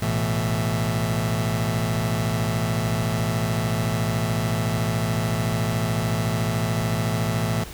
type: chord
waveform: sawtooth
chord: A suspended second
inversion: none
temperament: just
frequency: 110 / 123.75 / 165 Hz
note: A2 / B2 / E3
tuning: 0 / +4 / +2 cents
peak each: -20 / -24 / -22 dBFS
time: 0.02-7.64 s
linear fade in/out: 5 ms
effects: added 60 Hz sine -39 dBFS peak until 7.73 s + pink hiss -40 dBFS RMS until 7.73 s